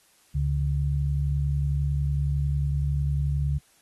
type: tone pair together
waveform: sine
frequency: 71 / 142 Hz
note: C#2 / C#3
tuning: +42 / +42 cents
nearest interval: octave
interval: 1200 cents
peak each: -25 dBFS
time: 0.34-3.59 s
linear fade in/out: 20 ms
effects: white hiss -61 dBFS RMS until 3.81 s + AAC 32 kbps